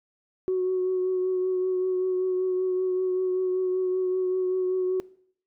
sine tone with vibrato, 370 Hz, F#4, in tune, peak -21 dBFS, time 0.48-5 s, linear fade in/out 0 ms, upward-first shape triangle, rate 5.2 Hz, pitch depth 20 cents each way, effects noise-tail reverb RT60 0.6 s tail -21 dB re dry + tanh soft clip ceiling -18 dBFS

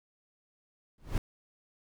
brown noise with exponential growth, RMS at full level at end -25 dBFS, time 0.98-1.18 s, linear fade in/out 2 ms, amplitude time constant 43 ms, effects none

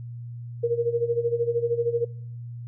sine tone with tremolo, 470.4 Hz, A#4, 16 cents sharp, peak -18 dBFS, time 0.63-2.05 s, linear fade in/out 10 ms, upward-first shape sine, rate 13 Hz, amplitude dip 80%, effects noise-tail reverb RT60 0.6 s tail -24 dB re dry + added 119 Hz sine -34 dBFS peak until 2.67 s

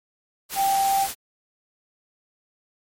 sine tone in noise, 784 Hz, G5, in tune, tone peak -18 dBFS, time 0.55-1.08 s, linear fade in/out 50 ms, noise white, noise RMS -30 dBFS, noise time 0.49-1.15 s, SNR +9 dB, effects MP3 64 kbps

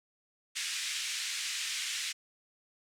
pink band-pass noise, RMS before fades -36 dBFS, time 0.55-2.13 s, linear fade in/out 20 ms, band 2000 to 8600 Hz, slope 24 dB/octave, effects none

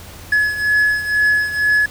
triangle beating tone pair, 1699 / 1701.1 Hz, G#6 / G#6, +39 / +41 cents, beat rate 2.1 Hz, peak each -13 / -18 dBFS, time 0.32-1.86 s, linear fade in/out 5 ms, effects added 87 Hz sine -39 dBFS peak until 1.9 s + pink hiss -38 dBFS RMS until 1.9 s

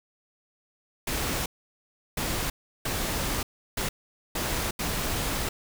pink noise bursts at uneven times, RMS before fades -29 dBFS, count 6, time 1.07-1.46 / 2.17-2.5 / 2.85-3.43 / 3.77-3.89 / 4.35-4.71 / 4.79-5.49 s, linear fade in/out 5 ms, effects none

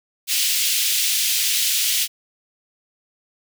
pink high-pass noise, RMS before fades -20 dBFS, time 0.27-2.08 s, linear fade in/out 50 ms, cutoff 2700 Hz, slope 24 dB/octave, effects none

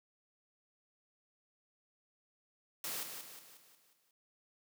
white noise with echo, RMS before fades -40 dBFS, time 2.84-3.03 s, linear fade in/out 2 ms, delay 180 ms, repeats 6, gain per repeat -6 dB, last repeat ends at 4.11 s, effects high-pass 150 Hz 12 dB/octave

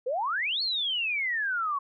sine exponential two-way sweep, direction up then down, 470.3 to 4421 to 1089 Hz, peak -26 dBFS, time 0.06-1.79 s, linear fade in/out 10 ms, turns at 0.62 s, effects none

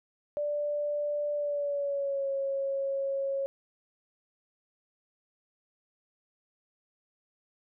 sine tone with pitch glide, 587.3 to 548 Hz, D5 to C#5, 0 to -20 cents, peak -28 dBFS, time 0.37-3.46 s, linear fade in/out 0 ms, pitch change -120 cents, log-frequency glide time 1.34-2.29 s, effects none

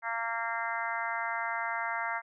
harmonic tone, 230 Hz, A#3, 23 cents flat, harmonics 3 / 4 / 5 / 6 / 7 / 8 / 9, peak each -39 / -36 / -40 / -38 / -38 / -41 / -39 dBFS, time 0.02-2.22 s, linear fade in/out 50 ms, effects none

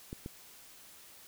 clicks, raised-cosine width 3 ms, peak -27 dBFS, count 2, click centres 0.129 / 0.261 s, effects white hiss -55 dBFS RMS until 1.27 s

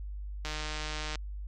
click train, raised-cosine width 0.2 ms, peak -19 dBFS, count 109, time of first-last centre 0.45-1.156 s, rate 153 Hz, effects added 50 Hz sine -36 dBFS peak until 1.47 s + MP3 64 kbps

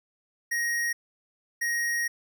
square tone bursts at uneven times, 1879 Hz, A#6, 13 cents sharp, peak -26 dBFS, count 2, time 0.51-0.93 / 1.61-2.08 s, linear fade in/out 10 ms, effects none

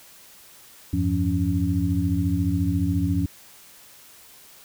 sine tone cluster, 85.4 / 99.6 / 174.3 / 280.3 Hz, F2 / G2 / F3 / C#4, -38 / +28 / -3 / +19 cents, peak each -25 / -26 / -26 / -25 dBFS, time 0.93-3.26 s, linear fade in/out 5 ms, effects white hiss -49 dBFS RMS until 4.64 s

